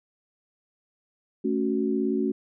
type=chord; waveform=sine; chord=F# minor; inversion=first; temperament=equal; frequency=220 / 277.2 / 370 Hz; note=A3 / C#4 / F#4; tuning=0 / 0 / 0 cents; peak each=-27 dBFS; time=1.44-2.32 s; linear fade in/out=10 ms; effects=none